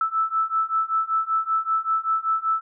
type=beating tone pair; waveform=sine; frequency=1313 / 1318.2 Hz; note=E6 / E6; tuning=-7 / 0 cents; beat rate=5.2 Hz; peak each=-24 / -23 dBFS; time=0.01-2.61 s; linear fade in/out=2 ms; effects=none